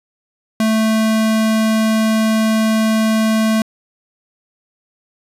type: tone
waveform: square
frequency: 220 Hz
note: A3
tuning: in tune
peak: -13 dBFS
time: 0.6-3.62 s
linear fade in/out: 2 ms
effects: resampled to 32000 Hz